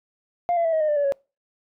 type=tone with pitch steps; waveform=sine; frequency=700 / 677.3 / 655.4 / 634.2 / 613.6 / 593.7 / 574.5 / 555.9 Hz; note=F5 / E5 / E5 / D#5 / D#5 / D5 / D5 / C#5; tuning=+4 / +47 / -10 / +33 / -24 / +19 / -38 / +5 cents; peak=-17 dBFS; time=0.49-1.122 s; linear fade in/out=0 ms; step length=79 ms; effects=noise-tail reverb RT60 0.3 s tail -26 dB re dry + tanh soft clip ceiling -16 dBFS